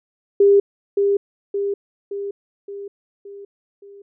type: tone with echo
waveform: sine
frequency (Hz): 400.8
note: G4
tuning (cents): +38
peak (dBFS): -9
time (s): 0.4-0.6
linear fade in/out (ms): 5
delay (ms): 570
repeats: 6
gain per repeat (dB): -5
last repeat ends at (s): 4.02
effects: none